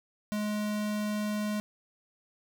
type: tone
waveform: square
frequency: 210.1 Hz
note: G#3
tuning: 20 cents sharp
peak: -30 dBFS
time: 0.32-1.6 s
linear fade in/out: 0 ms
effects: none